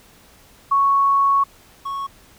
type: tone pair in turn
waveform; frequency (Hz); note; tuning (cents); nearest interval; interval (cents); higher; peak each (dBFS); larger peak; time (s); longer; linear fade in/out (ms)
sine / triangle; 1108.7 / 1104.4; C#6 / C#6; 0 / -7; unison; 7; first; -13 / -22; first; 0.71-1.44 / 1.85-2.07; first; 10
effects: pink hiss -50 dBFS RMS until 2.38 s